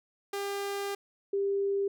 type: tone pair in turn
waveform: sawtooth / sine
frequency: 400 / 397 Hz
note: G4 / G4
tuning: +35 / +22 cents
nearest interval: unison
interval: 13 cents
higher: first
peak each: -28 / -26 dBFS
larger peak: second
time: 0.33-0.95 / 1.33-1.88 s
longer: first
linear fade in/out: 5 ms
effects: none